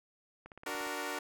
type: click train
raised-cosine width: 0.5 ms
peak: -34 dBFS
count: 8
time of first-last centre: 0.46-0.867 s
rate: 17.2 Hz
type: chord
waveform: 10% pulse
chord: D augmented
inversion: none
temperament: equal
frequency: 293.7 / 370 / 466.2 Hz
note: D4 / F#4 / A#4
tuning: 0 / 0 / 0 cents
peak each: -32 / -33 / -32 dBFS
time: 0.66-1.19 s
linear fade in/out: 5 ms
effects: none